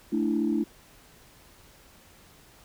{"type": "chord", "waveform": "sine", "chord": "A suspended fourth", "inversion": "none", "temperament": "just", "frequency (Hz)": [220, 293.3, 330], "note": ["A3", "D4", "E4"], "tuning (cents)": [0, -2, 2], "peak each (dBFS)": -27, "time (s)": [0.12, 0.64], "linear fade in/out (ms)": 10, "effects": ["tanh soft clip ceiling -15 dBFS", "pink hiss -55 dBFS RMS until 2.64 s"]}